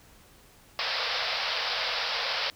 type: band-pass noise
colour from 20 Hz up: white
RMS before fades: -30 dBFS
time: 0.79-2.5 s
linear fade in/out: 0 ms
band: 460 to 5200 Hz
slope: 96 dB/octave
effects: pink hiss -56 dBFS RMS until 2.55 s